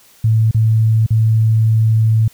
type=tone with dropouts; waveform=sine; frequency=110.9 Hz; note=A2; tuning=14 cents sharp; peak=-9 dBFS; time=0.24-2.28 s; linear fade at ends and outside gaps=5 ms; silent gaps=0.512-0.545 / 1.064-1.105 s; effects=white hiss -48 dBFS RMS until 2.33 s